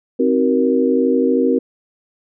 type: chord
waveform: sine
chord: C half-diminished seventh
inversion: none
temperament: just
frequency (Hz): 261.6 / 314 / 376.7 / 470.9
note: C4 / Eb4 / Gb4 / Bb4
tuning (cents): 0 / +16 / +31 / +18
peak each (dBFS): -16 / -22 / -19 / -17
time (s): 0.19-1.59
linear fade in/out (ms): 10
effects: none